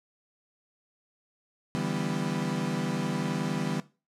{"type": "chord", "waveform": "35% pulse", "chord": "E minor seventh", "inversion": "third", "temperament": "equal with one note detuned", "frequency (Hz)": [145.57, 164.81, 196, 246.9], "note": ["D3", "E3", "G3", "B3"], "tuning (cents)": [-15, 0, 0, 0], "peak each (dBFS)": -32, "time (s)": [1.75, 3.8], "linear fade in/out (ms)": 0, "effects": ["noise-tail reverb RT60 0.3 s tail -17 dB re dry", "low-pass 9000 Hz 12 dB/octave"]}